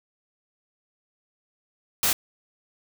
white noise, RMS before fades -22 dBFS, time 2.03-2.13 s, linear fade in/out 2 ms, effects none

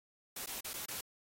white noise with dropouts, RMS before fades -42 dBFS, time 0.36-1.01 s, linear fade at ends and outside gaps 5 ms, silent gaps 0.461-0.471 / 0.607-0.644 / 0.734-0.738 / 0.859-0.883 s, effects AAC 48 kbps

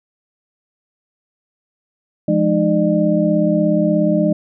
sine tone cluster, 173 / 209.8 / 306.7 / 603 Hz, F3 / G#3 / D#4 / D5, -16 / +18 / -25 / +46 cents, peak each -18 dBFS, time 2.28-4.33 s, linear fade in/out 5 ms, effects none

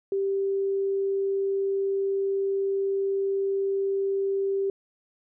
sine tone, 392 Hz, G4, in tune, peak -23 dBFS, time 0.12-4.7 s, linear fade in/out 2 ms, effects none

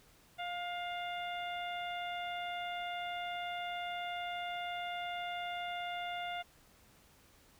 harmonic tone with a mistuned harmonic, 703 Hz, F5, 11 cents sharp, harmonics 1 / 2 / 3 / 4 / 5, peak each -39 / -46 / -45 / -48 / -49 dBFS, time 0.38-6.43 s, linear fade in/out 20 ms, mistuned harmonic 2, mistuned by +21 cents, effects pink hiss -64 dBFS RMS until 7.59 s

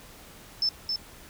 sine tone with echo, 5274 Hz, E8, in tune, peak -22 dBFS, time 0.62-0.69 s, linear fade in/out 2 ms, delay 270 ms, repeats 1, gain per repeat -4 dB, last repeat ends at 0.96 s, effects pink hiss -49 dBFS RMS until 1.29 s

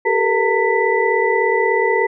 sine tone cluster, 387.4 / 437.7 / 474.3 / 909 / 1984 Hz, G4 / A4 / A#4 / A#5 / B6, -20 / -9 / +30 / -44 / +7 cents, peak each -20 dBFS, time 0.05-2.07 s, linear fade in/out 10 ms, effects none

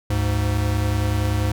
square tone pair together, 73.2 / 103.52 Hz, D2 / G#2, -5 / -5 cents, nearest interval tritone, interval 600 cents, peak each -24 / -21 dBFS, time 0.1-1.52 s, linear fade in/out 5 ms, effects none

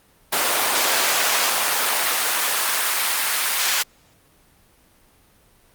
pink noise with high-pass filter sweep, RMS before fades -20 dBFS, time 0.32-3.83 s, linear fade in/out 10 ms, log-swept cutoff 600 to 1400 Hz, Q 0.73, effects pink hiss -56 dBFS RMS until 5.74 s + Opus 32 kbps

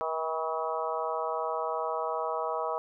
harmonic tone with a mistuned harmonic, 160 Hz, D#3, 49 cents sharp, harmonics 3 / 4 / 5 / 6 / 7 / 8, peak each -35 / -34 / -37 / -36 / -37 / -38 dBFS, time 0.01-2.78 s, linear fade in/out 0 ms, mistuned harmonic 6, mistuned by +31 cents, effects none

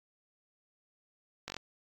slowing click train, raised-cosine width 0.2 ms, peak -21 dBFS, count 5, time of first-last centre 1.48-1.566 s, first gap 20 ms, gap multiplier 1.05, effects AAC 64 kbps

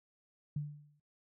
sine tone with exponential decay, 147.4 Hz, D3, 7 cents sharp, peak -31 dBFS, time 0.56-1 s, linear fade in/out 5 ms, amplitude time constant 95 ms, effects noise-tail reverb RT60 0.1 s tail -19 dB re dry

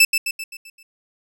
sawtooth tone with echo, 2637 Hz, E7, in tune, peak -6 dBFS, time 0-0.05 s, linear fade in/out 5 ms, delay 130 ms, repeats 6, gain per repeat -6 dB, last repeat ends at 0.83 s, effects none

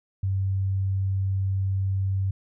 sine tone, 96.4 Hz, G2, 28 cents flat, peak -22 dBFS, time 0.23-2.31 s, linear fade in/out 5 ms, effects none

